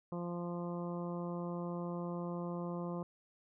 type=harmonic tone; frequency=173.9 Hz; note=F3; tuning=7 cents flat; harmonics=1 / 2 / 3 / 4 / 5 / 6 / 7; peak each=-39 / -44 / -45 / -51 / -53 / -49 / -56 dBFS; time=0.12-3.03 s; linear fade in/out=2 ms; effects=none